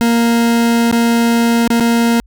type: tone with dropouts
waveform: 40% pulse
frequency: 233.1 Hz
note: A#3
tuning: in tune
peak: -9 dBFS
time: 0.01-2.2 s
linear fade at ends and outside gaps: 0 ms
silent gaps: 0.913-0.926 / 1.676-1.703 / 1.799-1.806 s
effects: added 50 Hz sine -44 dBFS peak until 2.26 s